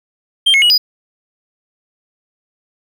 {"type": "tone with pitch steps", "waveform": "triangle", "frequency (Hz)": [3172, 2177, 2911, 4931], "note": ["G7", "C#7", "F#7", "D#8"], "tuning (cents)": [20, -32, -29, -16], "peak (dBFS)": -6, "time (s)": [0.46, 0.78], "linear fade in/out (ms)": 10, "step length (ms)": 80, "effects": []}